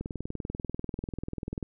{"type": "click train", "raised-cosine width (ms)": 3, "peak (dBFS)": -21, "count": 34, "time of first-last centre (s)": [0.01, 1.628], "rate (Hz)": 20.4, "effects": []}